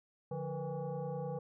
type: tone with frequency modulation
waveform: sine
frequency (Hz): 175.2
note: F3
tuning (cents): +6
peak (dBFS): -36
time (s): 0.31-1.39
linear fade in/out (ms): 5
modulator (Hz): 321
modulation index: 1.7
effects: none